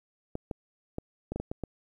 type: clicks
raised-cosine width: 2 ms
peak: -20 dBFS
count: 8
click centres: 0.354 / 0.512 / 0.984 / 1.32 / 1.36 / 1.4 / 1.515 / 1.637 s
effects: 10-bit